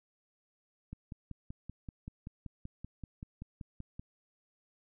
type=click train; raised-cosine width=5 ms; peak=-30 dBFS; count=17; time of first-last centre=0.93-3.995 s; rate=5.22 Hz; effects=none